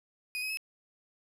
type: tone with pitch steps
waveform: 35% pulse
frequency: 2489 / 2535 / 2583 Hz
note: D#7 / D#7 / E7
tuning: 0 / +32 / -36 cents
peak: -31 dBFS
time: 0.35-0.572 s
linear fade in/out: 0 ms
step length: 74 ms
effects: 11-bit